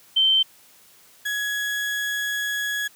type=tone pair in turn; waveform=sine / 35% pulse; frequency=3108 / 1674.2 Hz; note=G7 / G#6; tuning=-16 / +13 cents; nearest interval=major seventh; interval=1071 cents; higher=first; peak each=-15 / -22 dBFS; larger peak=first; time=0.16-0.43 / 1.25-2.88 s; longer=second; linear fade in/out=10 ms; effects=white hiss -53 dBFS RMS until 2.95 s + high-pass 80 Hz 12 dB/octave